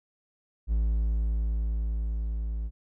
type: tone with level ramp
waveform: triangle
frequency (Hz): 55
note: A1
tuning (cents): 0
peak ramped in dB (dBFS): -20 to -27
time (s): 0.67-2.71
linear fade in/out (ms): 50
effects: none